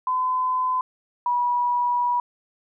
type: tone pair in turn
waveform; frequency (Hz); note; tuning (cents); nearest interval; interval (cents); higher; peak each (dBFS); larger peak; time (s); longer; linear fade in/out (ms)
sine; 1017 / 972.2; C6 / B5; -50 / -28; minor second; 78; first; -20 / -19; second; 0.07-0.81 / 1.26-2.2; second; 2
effects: none